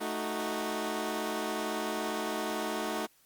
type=chord; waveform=15% pulse; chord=D# diminished; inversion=second; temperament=equal; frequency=220 / 311.1 / 370 Hz; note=A3 / D#4 / F#4; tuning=0 / 0 / 0 cents; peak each=-30 / -30 / -30 dBFS; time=0-3.07 s; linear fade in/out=20 ms; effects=white hiss -65 dBFS RMS until 3.25 s + Opus 32 kbps